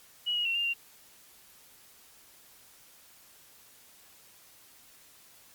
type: tone with pitch steps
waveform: sine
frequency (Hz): 2919 / 2888 / 2728 / 2802 / 2768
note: F#7 / F#7 / F7 / F7 / F7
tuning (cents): -24 / -43 / -41 / +5 / -16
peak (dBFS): -27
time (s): 0.26-0.74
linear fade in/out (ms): 20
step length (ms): 96
effects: white hiss -57 dBFS RMS until 5.54 s + Opus 48 kbps